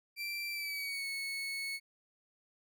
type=tone with pitch glide; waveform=30% pulse; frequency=2349 to 2204 Hz; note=D7 to C#7; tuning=0 to -11 cents; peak=-34 dBFS; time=0.16-1.8 s; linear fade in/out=50 ms; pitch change=-111 cents; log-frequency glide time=0.5-1.07 s; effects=none